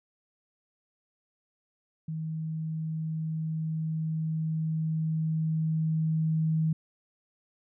sine tone with level ramp, 158.9 Hz, D#3, 37 cents sharp, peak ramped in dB -31 to -23 dBFS, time 2.08-6.73 s, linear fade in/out 5 ms, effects none

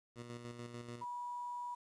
15% pulse tone with tremolo, 119.6 Hz, A#2, 45 cents sharp, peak -38 dBFS, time 0.15-1.05 s, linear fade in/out 50 ms, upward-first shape square, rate 6.8 Hz, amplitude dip 45%
sine tone, 972 Hz, B5, 28 cents flat, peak -40 dBFS, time 1.01-1.75 s, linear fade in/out 10 ms
effects resampled to 22050 Hz + 11-bit

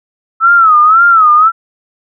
sine tone with vibrato, 1300 Hz, E6, 24 cents flat, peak -3 dBFS, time 0.4-1.52 s, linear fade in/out 50 ms, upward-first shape sine, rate 1.9 Hz, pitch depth 130 cents each way, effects none

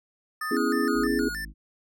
sine tone, 1247 Hz, D#6, 3 cents sharp, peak -31 dBFS, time 0.41-1.07 s, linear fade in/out 5 ms
square tone with vibrato, 1600 Hz, G6, 35 cents sharp, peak -32 dBFS, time 0.41-1.45 s, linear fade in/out 5 ms, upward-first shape square, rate 3.2 Hz, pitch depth 180 cents each way
sine chord, C# minor seventh, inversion third, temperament equal, 246.9 / 277.2 / 329.6 / 415.3 Hz, B3 / C#4 / E4 / G#4, 0 / 0 / 0 / 0 cents, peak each -28 dBFS, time 0.51-1.29 s, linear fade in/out 5 ms
harmonic tone, 52.7 Hz, G#1, 26 cents sharp, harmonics 1 / 3 / 4 / 5 / 6, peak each -38 / -48 / -50 / -52 / -54 dBFS, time 0.93-1.54 s, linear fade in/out 50 ms
effects none

